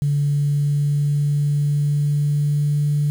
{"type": "tone with pitch glide", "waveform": "sine", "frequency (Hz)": [144.2, 146.89], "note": ["D3", "D3"], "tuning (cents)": [-31, 1], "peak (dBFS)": -15, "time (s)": [0.02, 3.1], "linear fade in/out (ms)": 0, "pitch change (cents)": 32, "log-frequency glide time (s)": [0.22, 2.97], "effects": ["tanh soft clip ceiling -11 dBFS", "7-bit"]}